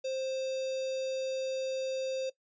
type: tone with notch filter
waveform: square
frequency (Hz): 526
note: C5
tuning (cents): +9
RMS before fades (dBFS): -34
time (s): 0.04-2.3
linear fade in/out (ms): 10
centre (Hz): 1500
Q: 0.76
effects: noise-tail reverb RT60 0.1 s tail -19 dB re dry + resampled to 16000 Hz